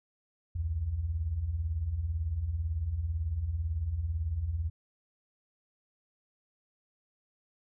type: beating tone pair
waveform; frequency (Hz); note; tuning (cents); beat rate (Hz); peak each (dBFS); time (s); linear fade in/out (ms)
sine; 65.41 / 83.41; C2 / E2; 0 / +21; 18; -37 / -30; 0.55-4.7; 10
effects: none